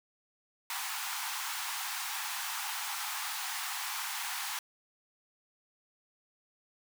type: high-pass noise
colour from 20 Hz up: pink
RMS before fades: -37 dBFS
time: 0.7-4.59 s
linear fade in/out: 2 ms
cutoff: 770 Hz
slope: 96 dB/octave
effects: none